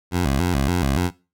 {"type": "tone with vibrato", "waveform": "15% pulse", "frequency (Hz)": 77.78, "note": "D#2", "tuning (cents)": 0, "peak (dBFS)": -12, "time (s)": [0.11, 1.11], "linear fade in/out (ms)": 50, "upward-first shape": "square", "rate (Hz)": 3.5, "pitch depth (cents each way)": 230, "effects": ["noise-tail reverb RT60 0.3 s tail -20 dB re dry"]}